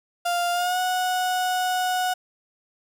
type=tone with pitch glide; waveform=35% pulse; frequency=698.5 to 734.5 Hz; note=F5 to F#5; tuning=0 to -13 cents; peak=-20 dBFS; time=0.25-2.14 s; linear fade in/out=10 ms; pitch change=+87 cents; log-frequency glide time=0.52-0.79 s; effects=10-bit